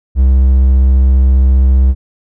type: tone with vibrato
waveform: triangle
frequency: 65.41 Hz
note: C2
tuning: in tune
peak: -3 dBFS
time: 0.15-1.95 s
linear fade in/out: 50 ms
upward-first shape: sine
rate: 15 Hz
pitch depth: 11 cents each way
effects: none